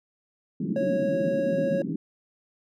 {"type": "band-pass noise", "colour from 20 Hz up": "pink", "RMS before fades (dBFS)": -29, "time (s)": [0.6, 1.96], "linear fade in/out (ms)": 5, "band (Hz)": [160, 340], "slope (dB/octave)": 48}
{"type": "tone", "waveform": "triangle", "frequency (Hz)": 550, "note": "C#5", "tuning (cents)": -14, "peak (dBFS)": -22, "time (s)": [0.76, 1.82], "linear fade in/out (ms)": 2}
{"effects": []}